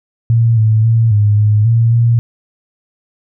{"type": "tone with pitch steps", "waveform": "sine", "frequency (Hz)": [115.5, 109.6, 114, 104.2, 105.8, 115.3, 117.3], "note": ["A#2", "A2", "A#2", "G#2", "G#2", "A#2", "A#2"], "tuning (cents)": [-16, -6, -38, 6, 33, -19, 11], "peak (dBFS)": -7, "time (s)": [0.3, 2.19], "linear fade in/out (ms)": 0, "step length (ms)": 270, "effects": []}